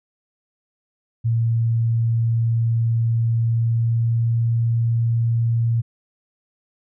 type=tone with pitch glide; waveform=sine; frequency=115.1 to 115.97 Hz; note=A#2 to A#2; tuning=-22 to -9 cents; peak=-16 dBFS; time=1.24-5.82 s; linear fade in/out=20 ms; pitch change=+13 cents; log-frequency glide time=3.42-4.35 s; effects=none